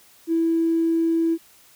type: tone with tanh clipping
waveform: triangle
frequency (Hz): 329.6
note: E4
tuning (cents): 0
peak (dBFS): -17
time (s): 0.27-1.38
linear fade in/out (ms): 50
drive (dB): 2
effects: white hiss -53 dBFS RMS until 1.75 s